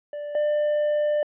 triangle tone pair in turn, 587.3 / 595.8 Hz, D5 / D5, 0 / +25 cents, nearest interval unison, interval 25 cents, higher second, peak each -28 / -18 dBFS, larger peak second, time 0.13-0.35 / 0.35-1.23 s, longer second, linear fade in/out 2 ms, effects resampled to 8000 Hz

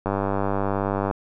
click train, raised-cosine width 1 ms, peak -10 dBFS, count 105, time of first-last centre 0.06-1.112 s, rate 98.9 Hz, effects none

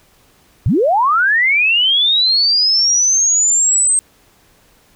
sine linear sweep, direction up, 77.78 to 8372 Hz, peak -10 dBFS, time 0.66-3.99 s, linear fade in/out 0 ms, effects pink hiss -52 dBFS RMS until 4.95 s

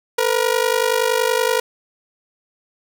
sawtooth ring-modulated tone, 477.4 Hz, A#4, 41 cents sharp, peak -9 dBFS, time 0.18-1.6 s, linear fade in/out 5 ms, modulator 25.3 Hz, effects none

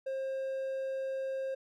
triangle tone, 533 Hz, C5, 32 cents sharp, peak -31 dBFS, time 0.06-1.55 s, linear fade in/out 10 ms, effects none

